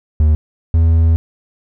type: tone pair in turn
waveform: triangle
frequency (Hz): 76.8 / 81.88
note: D#2 / E2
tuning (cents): -22 / -11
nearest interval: minor second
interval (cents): 111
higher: second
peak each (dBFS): -6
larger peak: neither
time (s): 0.2-0.35 / 0.74-1.16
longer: second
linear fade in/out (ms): 0
effects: none